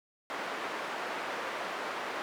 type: band-pass noise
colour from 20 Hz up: white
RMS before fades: -37 dBFS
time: 0.3-2.22 s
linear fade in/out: 0 ms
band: 350 to 1500 Hz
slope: 12 dB/octave
effects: none